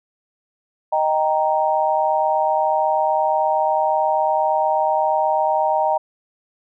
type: chord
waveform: sine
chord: Eb major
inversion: none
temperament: equal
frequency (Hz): 622.3 / 784 / 932.3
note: Eb5 / G5 / Bb5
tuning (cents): 0 / 0 / 0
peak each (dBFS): -20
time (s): 0.92-5.98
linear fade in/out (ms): 10
effects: none